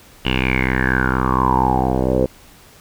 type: tone with low-pass filter sweep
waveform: 10% pulse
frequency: 64.3 Hz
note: C2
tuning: 30 cents flat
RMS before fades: -17 dBFS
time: 0.25-2.26 s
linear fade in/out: 5 ms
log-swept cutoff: 2900 to 510 Hz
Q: 9.1
effects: pink hiss -46 dBFS RMS until 2.8 s